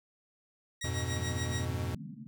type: tone with tremolo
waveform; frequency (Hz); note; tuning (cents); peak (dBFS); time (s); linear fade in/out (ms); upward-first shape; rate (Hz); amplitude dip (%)
15% pulse; 1900; A#6; +33; -30; 0.81-1.65; 5; sine; 7; 70
type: chord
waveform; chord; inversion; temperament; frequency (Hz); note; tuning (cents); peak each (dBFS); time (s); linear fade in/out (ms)
square; F diminished; none; equal with one note detuned; 87.31 / 102.63 / 123.47; F2 / Ab2 / Cb3; 0 / -20 / 0; -36 / -40 / -37; 0.84-1.95; 5
type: band-pass noise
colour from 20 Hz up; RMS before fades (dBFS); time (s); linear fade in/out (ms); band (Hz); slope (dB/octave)
white; -45; 1.11-2.27; 0; 120 to 260; 96
effects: none